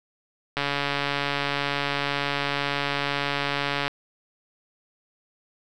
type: click train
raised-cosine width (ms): 0.3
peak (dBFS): -9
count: 471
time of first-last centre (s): 0.57-3.88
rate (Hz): 142
effects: none